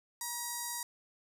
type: tone with notch filter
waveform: 5% pulse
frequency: 955 Hz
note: A#5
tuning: 42 cents sharp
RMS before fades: -39 dBFS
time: 0.21-0.83 s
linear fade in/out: 2 ms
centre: 2900 Hz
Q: 0.8
effects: none